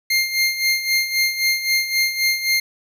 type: tone with tremolo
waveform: 25% pulse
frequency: 2113 Hz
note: C7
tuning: 16 cents sharp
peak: -11 dBFS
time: 0.1-2.6 s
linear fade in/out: 5 ms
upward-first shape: sine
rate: 3.8 Hz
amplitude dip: 70%
effects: none